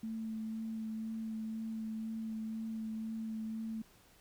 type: tone with vibrato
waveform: sine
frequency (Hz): 221.4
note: A3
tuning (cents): +11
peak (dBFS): -37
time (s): 0.03-3.82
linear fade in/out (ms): 5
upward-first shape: sine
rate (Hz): 2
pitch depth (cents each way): 13
effects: pink hiss -64 dBFS RMS until 4.2 s